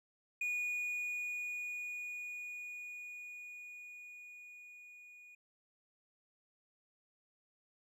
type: tone with level ramp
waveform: triangle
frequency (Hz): 2455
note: D#7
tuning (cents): -24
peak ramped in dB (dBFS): -32 to -53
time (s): 0.41-5.35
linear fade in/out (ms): 5
effects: none